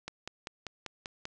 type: click train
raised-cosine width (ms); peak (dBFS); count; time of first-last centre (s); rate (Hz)
0.2; -21; 7; 0.08-1.254; 5.11
effects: resampled to 22050 Hz + 10-bit